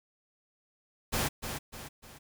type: noise with echo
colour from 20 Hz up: pink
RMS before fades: -30 dBFS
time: 1.12-1.29 s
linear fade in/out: 20 ms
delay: 300 ms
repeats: 3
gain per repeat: -7 dB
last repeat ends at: 2.19 s
effects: none